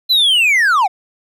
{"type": "linear sweep", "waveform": "triangle", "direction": "down", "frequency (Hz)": [4097, 698.5], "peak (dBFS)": -8, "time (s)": [0.09, 0.88], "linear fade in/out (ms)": 20, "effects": []}